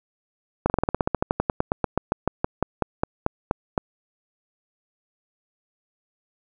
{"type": "slowing click train", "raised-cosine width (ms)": 1, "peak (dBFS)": -6, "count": 27, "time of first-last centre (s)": [0.66, 3.778], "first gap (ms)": 39, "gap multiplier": 1.08, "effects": []}